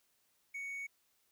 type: tone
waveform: triangle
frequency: 2228 Hz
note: C#7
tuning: 8 cents sharp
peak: -38 dBFS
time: 0.54-0.87 s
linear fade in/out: 10 ms
effects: white hiss -75 dBFS RMS until 1.31 s